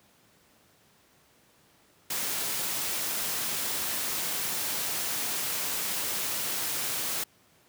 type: noise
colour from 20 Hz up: white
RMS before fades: -31 dBFS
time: 2.1-7.24 s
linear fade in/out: 5 ms
effects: pink hiss -62 dBFS RMS until 7.68 s + high-pass 100 Hz 12 dB/octave